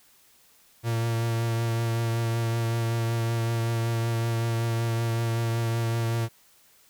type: tone with vibrato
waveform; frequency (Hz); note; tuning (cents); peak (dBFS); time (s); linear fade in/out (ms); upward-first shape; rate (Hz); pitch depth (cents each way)
45% pulse; 115.4; A#2; -17; -24; 0.83-6.29; 50; triangle; 5.3; 22
effects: white hiss -59 dBFS RMS until 6.89 s